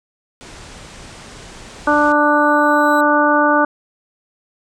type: low-pass noise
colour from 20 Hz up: pink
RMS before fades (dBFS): -37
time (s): 0.41-2.12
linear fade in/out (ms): 0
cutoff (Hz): 9100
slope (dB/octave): 48
type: tone with exponential growth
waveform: 20% pulse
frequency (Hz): 3951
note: B7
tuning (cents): 0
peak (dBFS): -27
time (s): 1.53-3.01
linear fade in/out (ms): 5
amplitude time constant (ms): 320
type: harmonic tone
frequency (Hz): 295.4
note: D4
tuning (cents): +10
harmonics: 1 / 2 / 3 / 4 / 5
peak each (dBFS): -17 / -17 / -17 / -17 / -17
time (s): 1.87-3.65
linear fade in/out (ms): 5
effects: none